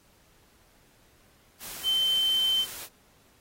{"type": "tone in noise", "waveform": "sine", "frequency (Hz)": 3090, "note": "G7", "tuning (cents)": -26, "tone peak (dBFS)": -22, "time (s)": [1.83, 2.66], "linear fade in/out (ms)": 50, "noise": "white", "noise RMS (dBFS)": -40, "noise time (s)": [1.59, 2.89], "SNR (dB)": 15, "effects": ["pink hiss -62 dBFS RMS until 3.4 s", "AAC 48 kbps"]}